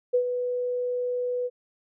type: tone with ADSR envelope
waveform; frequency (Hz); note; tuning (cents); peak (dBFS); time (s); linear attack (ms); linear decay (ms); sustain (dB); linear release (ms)
sine; 493.9; B4; 0; -17; 0.13-1.5; 17; 85; -8; 41
effects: none